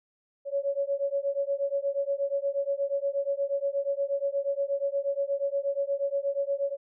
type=beating tone pair; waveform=sine; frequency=554.4 / 562.8 Hz; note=C#5 / C#5; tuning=0 / +26 cents; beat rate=8.4 Hz; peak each=-29 dBFS; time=0.45-6.77 s; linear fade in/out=50 ms; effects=none